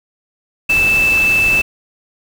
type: tone in noise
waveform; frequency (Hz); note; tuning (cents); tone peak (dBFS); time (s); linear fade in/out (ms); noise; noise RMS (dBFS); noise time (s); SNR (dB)
sine; 2637; E7; 0; -10; 0.69-1.62; 10; pink; -24; 0.69-1.62; +11
effects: none